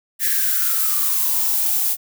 violet noise with high-pass filter sweep, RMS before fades -19 dBFS, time 0.19-1.97 s, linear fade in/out 50 ms, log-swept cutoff 1800 to 680 Hz, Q 9.7, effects none

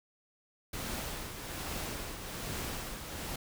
pink noise with tremolo, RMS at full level -37 dBFS, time 0.73-3.36 s, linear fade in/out 5 ms, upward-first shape triangle, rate 1.2 Hz, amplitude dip 55%, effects none

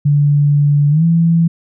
sine tone with pitch glide, 145.1 to 166.68 Hz, D3 to E3, -21 to +19 cents, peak -8 dBFS, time 0.05-1.48 s, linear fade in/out 10 ms, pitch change +240 cents, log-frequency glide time 0.9-1.04 s, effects none

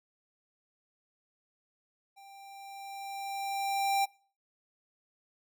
square tone with level ramp, 789 Hz, G5, 11 cents sharp, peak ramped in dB -52 to -25 dBFS, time 2.16-4.06 s, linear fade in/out 20 ms, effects noise-tail reverb RT60 0.4 s tail -22 dB re dry

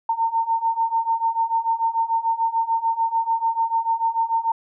sine beating tone pair, 906 / 912.8 Hz, A#5 / A#5, -50 / -37 cents, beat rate 6.8 Hz, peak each -23 / -21 dBFS, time 0.09-4.52 s, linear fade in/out 5 ms, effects none

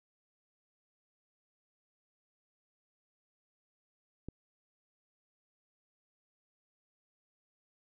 click, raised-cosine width 3 ms, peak -28 dBFS, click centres 4.286 s, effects none

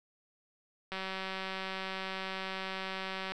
click train, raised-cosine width 0.3 ms, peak -22 dBFS, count 457, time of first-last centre 0.92-3.32 s, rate 190 Hz, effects none

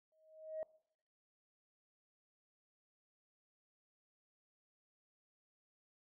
sine tone with exponential growth, 630 Hz, D#5, 21 cents sharp, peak -36 dBFS, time 0.12-0.63 s, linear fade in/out 1 ms, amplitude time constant 110 ms, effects noise-tail reverb RT60 0.7 s tail -23 dB re dry + tanh soft clip ceiling -35 dBFS

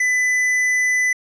triangle tone with tanh clipping, 2000 Hz, B6, 21 cents sharp, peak -17 dBFS, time 0-1.13 s, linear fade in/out 5 ms, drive 14 dB, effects resampled to 22050 Hz

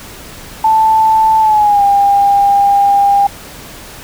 sine tone with pitch glide, 880 to 802.3 Hz, A5 to G5, 0 to +40 cents, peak -6 dBFS, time 0.64-3.27 s, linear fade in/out 5 ms, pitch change -160 cents, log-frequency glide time 1.4-1.83 s, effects pink hiss -32 dBFS RMS until 4.03 s

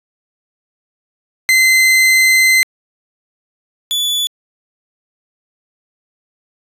40% pulse tone pair in turn, 2061 / 3452 Hz, C7 / A7, -27 / -34 cents, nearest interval major sixth, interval 893 cents, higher second, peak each -7 / -13 dBFS, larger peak first, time 1.49-2.63 / 3.91-4.27 s, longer first, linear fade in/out 0 ms, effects resampled to 32000 Hz

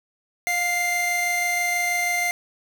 45% pulse tone pair together, 706.4 / 2093 Hz, F5 / C7, +20 / 0 cents, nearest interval octave + perfect fifth, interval 1880 cents, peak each -27 / -22 dBFS, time 0.47-2.31 s, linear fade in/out 0 ms, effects none

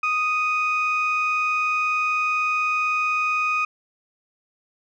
sine tone pair together, 1244.5 / 2489 Hz, D#6 / D#7, 0 / 0 cents, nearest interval octave, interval 1200 cents, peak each -21 / -21 dBFS, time 0.03-3.65 s, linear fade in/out 5 ms, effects tanh soft clip ceiling -15 dBFS

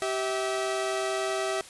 sawtooth tone pair together, 387.1 / 649 Hz, G4 / E5, -22 / -27 cents, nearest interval major sixth, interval 895 cents, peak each -26 dBFS, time 0.02-1.61 s, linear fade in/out 0 ms, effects white hiss -47 dBFS RMS until 1.69 s + resampled to 24000 Hz

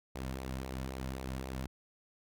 sawtooth tone with flanger, 65.41 Hz, C2, in tune, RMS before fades -40 dBFS, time 0.15-1.67 s, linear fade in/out 5 ms, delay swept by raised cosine 0.59 to 2.59 ms, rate 3.8 Hz, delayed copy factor -0.5, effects none

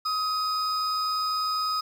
triangle tone pair together, 1266 / 5006 Hz, D#6 / D#8, +30 / +10 cents, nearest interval 2 octaves, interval 2380 cents, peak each -23 / -27 dBFS, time 0.05-1.81 s, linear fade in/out 10 ms, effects tanh soft clip ceiling -20 dBFS + 9-bit

